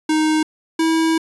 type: tone pair in turn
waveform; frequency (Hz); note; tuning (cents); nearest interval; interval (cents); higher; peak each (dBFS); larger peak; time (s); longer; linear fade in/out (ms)
square; 311.1 / 324; D#4 / E4; 0 / -30; minor second; 70; second; -15; neither; 0.09-0.43 / 0.79-1.18; second; 5
effects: resampled to 24000 Hz